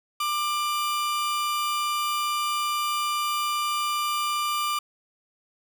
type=tone pair together; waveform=40% pulse; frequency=1189.2 / 2957 Hz; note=D6 / F#7; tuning=+21 / -2 cents; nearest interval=octave + major third; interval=1577 cents; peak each=-24 / -33 dBFS; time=0.2-4.79 s; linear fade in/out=5 ms; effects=none